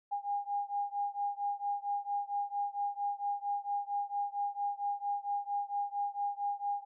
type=beating tone pair; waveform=sine; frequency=810 / 814.4 Hz; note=G#5 / G#5; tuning=-43 / -34 cents; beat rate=4.4 Hz; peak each=-35 / -36 dBFS; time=0.11-6.85 s; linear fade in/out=20 ms; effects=none